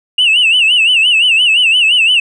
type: tone with vibrato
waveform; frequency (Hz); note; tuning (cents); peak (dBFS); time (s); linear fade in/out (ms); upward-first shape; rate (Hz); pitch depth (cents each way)
sine; 2794; F7; 0; -5; 0.18-2.2; 5; sine; 5.8; 140
effects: tanh soft clip ceiling -4 dBFS